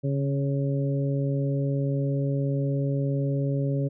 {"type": "harmonic tone with a mistuned harmonic", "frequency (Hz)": 138.59, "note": "C#3", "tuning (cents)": 0, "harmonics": [1, 2, 3, 4], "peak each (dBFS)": [-24, -31, -34, -34], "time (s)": [0.03, 3.89], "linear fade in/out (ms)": 20, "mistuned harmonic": 1, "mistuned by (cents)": 21, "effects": []}